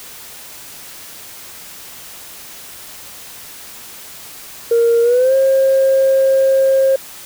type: tone with pitch glide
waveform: sine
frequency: 466.2 to 535.5 Hz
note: A#4 to C5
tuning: 0 to +40 cents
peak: -8 dBFS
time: 4.71-6.96 s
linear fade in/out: 5 ms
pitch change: +240 cents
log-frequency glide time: 5.02-5.34 s
effects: tanh soft clip ceiling -6 dBFS + white hiss -35 dBFS RMS until 7.25 s